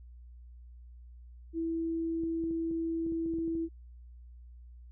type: tone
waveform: sine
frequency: 329 Hz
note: E4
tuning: 3 cents flat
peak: -30 dBFS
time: 1.53-3.69 s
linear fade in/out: 50 ms
type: clicks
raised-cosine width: 3 ms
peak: -33 dBFS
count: 11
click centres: 2.236 / 2.439 / 2.51 / 2.712 / 3.065 / 3.122 / 3.261 / 3.338 / 3.386 / 3.479 / 3.553 s
effects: added 60 Hz sine -48 dBFS peak until 4.91 s